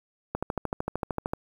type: click train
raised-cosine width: 1 ms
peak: -14 dBFS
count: 14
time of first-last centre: 0.35-1.335 s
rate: 13.2 Hz
effects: 8-bit